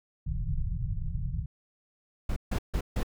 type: low-pass noise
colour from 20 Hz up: pink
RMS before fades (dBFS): -31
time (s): 0.26-1.46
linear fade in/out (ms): 5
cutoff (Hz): 170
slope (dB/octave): 96
type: noise bursts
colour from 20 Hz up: brown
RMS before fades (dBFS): -28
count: 4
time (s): 2.29-3.032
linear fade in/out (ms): 5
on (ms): 73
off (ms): 150
effects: none